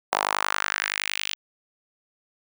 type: tone with high-pass filter sweep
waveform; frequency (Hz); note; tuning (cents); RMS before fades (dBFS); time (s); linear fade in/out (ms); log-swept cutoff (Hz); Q
sawtooth; 50.7; G#1; -41; -27; 0.12-1.35; 5; 800 to 3100; 2.4
effects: none